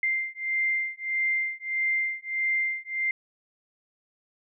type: beating tone pair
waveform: sine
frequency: 2093 / 2094.6 Hz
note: C7 / C7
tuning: 0 / +1 cents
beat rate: 1.6 Hz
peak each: -28 dBFS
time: 0.03-3.11 s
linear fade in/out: 2 ms
effects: none